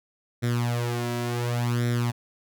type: tone with flanger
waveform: sawtooth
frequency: 120 Hz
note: B2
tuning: 49 cents flat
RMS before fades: -26 dBFS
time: 0.42-2.12 s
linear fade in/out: 20 ms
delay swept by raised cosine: 0.53 to 3.03 ms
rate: 0.69 Hz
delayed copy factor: +0.75
effects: none